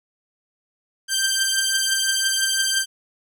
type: beating tone pair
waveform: 10% pulse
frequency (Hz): 1569 / 1574.9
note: G6 / G6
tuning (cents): +1 / +8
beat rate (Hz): 5.9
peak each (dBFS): -12 / -15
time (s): 1.08-2.86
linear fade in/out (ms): 50
effects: none